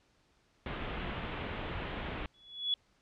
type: low-pass noise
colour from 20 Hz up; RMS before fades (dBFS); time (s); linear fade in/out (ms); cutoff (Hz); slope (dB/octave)
pink; -39; 0.66-2.26; 2; 3400; 48
type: tone with exponential growth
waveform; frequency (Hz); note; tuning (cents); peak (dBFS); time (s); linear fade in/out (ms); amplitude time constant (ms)
sine; 3392; G#7; +36; -25; 2.34-2.74; 1; 86
effects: pink hiss -70 dBFS RMS until 3.01 s + low-pass 6000 Hz 12 dB/octave